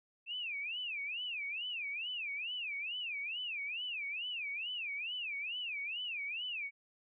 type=tone with vibrato; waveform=sine; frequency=2590 Hz; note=E7; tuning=31 cents flat; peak=-37 dBFS; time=0.26-6.71 s; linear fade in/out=50 ms; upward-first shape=sine; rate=2.3 Hz; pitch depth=260 cents each way; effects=none